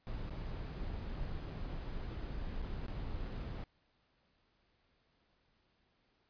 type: noise with dropouts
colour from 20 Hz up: brown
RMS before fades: -41 dBFS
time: 0.07-3.64 s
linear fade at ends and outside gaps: 0 ms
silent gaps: 0.296-0.306 / 1.506-1.51 / 2.617-2.624 / 2.865-2.883 s
effects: pink hiss -75 dBFS RMS until 6.29 s + resampled to 11025 Hz